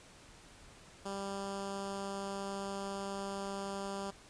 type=tone with notch filter; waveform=10% pulse; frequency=197.2 Hz; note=G3; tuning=11 cents sharp; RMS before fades=-40 dBFS; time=1.05-4.11 s; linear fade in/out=10 ms; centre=2300 Hz; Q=1.5; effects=pink hiss -57 dBFS RMS until 4.29 s + resampled to 22050 Hz